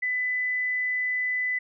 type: tone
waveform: sine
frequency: 2000 Hz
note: B6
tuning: 21 cents sharp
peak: -24 dBFS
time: 0.02-1.59 s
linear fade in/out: 10 ms
effects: none